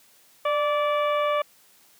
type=harmonic tone with a mistuned harmonic; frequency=581 Hz; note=D5; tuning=19 cents flat; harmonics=1 / 2 / 3 / 4 / 5 / 6; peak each=-23 / -25 / -38 / -34 / -39 / -42 dBFS; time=0.45-1.42 s; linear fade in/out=5 ms; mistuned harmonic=1; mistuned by=+35 cents; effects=white hiss -57 dBFS RMS until 1.99 s + high-pass 100 Hz 12 dB/octave